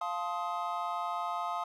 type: chord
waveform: triangle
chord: F dominant seventh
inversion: none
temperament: just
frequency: 698.5 / 873.1 / 1047.7 / 1257.2 Hz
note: F5 / A5 / C6 / Eb6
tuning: 0 / -14 / +2 / +18 cents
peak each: -35 / -37 / -37 / -35 dBFS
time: 0.01-1.64 s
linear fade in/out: 5 ms
effects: none